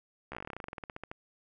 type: slowing click train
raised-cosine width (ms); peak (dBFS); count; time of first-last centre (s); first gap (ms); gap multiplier
0.5; -25; 22; 0.32-1.115; 14; 1.09
effects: none